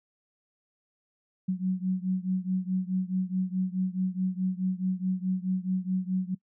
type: beating tone pair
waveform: sine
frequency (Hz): 184 / 188.7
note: F#3 / F#3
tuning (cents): -9 / +34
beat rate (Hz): 4.7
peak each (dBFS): -28 / -30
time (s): 1.48-6.35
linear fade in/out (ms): 10
effects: noise-tail reverb RT60 0.1 s tail -22 dB re dry